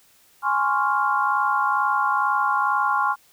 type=chord; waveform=sine; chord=Db major seventh; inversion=second; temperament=equal; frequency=830.6 / 1046.5 / 1108.7 / 1396.9 Hz; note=Ab5 / C6 / Db6 / F6; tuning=0 / 0 / 0 / 0 cents; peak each=-24 dBFS; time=0.42-3.16 s; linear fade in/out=50 ms; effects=white hiss -57 dBFS RMS until 3.32 s